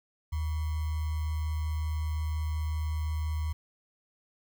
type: tone with sample-and-hold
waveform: sine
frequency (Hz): 77.78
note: D#2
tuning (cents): 0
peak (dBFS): -28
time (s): 0.32-3.53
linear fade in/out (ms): 10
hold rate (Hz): 1050
effects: none